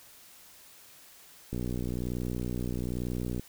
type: click train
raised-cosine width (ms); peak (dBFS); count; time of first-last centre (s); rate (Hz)
3; -21; 115; 1.53-3.396; 61.1
effects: white hiss -54 dBFS RMS until 3.48 s